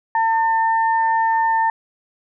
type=tone pair together; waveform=sine; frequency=901 / 1802 Hz; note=A5 / A6; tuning=+41 / +41 cents; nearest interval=octave; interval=1200 cents; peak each=-15 / -24 dBFS; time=0.15-1.7 s; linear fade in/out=2 ms; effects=none